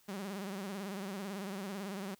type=tone with vibrato; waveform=sawtooth; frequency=196 Hz; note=G3; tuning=in tune; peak=-35 dBFS; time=0.08-2.15 s; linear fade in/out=10 ms; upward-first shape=sine; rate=18 Hz; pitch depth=100 cents each way; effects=white hiss -67 dBFS RMS until 2.19 s